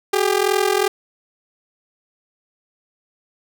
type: ring-modulated tone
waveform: sawtooth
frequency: 399.1 Hz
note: G4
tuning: 31 cents sharp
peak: -9 dBFS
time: 0.13-0.88 s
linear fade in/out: 2 ms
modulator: 21.3 Hz
effects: none